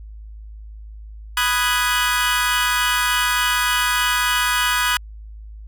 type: chord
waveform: 25% pulse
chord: G# minor seventh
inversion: first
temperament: equal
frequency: 987.8 / 1244.5 / 1480 / 1661.2 Hz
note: B5 / D#6 / F#6 / G#6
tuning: 0 / 0 / 0 / 0 cents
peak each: -19 dBFS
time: 1.37-4.97 s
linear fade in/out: 2 ms
effects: added 53 Hz sine -34 dBFS peak until 5.67 s